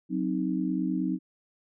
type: chord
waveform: sine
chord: C diminished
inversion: second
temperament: equal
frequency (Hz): 185 / 261.6 / 311.1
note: Gb3 / C4 / Eb4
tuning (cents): 0 / 0 / 0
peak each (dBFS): -30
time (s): 0.09-1.19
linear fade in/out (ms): 50
effects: none